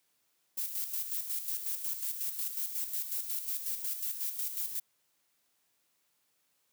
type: noise with tremolo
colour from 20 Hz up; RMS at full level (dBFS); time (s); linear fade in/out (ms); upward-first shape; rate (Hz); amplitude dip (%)
violet; -34; 0.57-4.8; 10; square; 5.5; 55
effects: white hiss -75 dBFS RMS until 6.72 s + high-pass 100 Hz 12 dB/octave